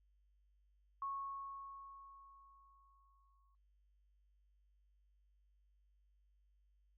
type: tone with exponential decay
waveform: sine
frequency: 1100 Hz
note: C#6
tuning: 14 cents flat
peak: -39 dBFS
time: 1.02-3.55 s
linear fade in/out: 2 ms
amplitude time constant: 550 ms
effects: noise-tail reverb RT60 0.1 s tail -21 dB re dry + added 50 Hz sine -70 dBFS peak until 6.97 s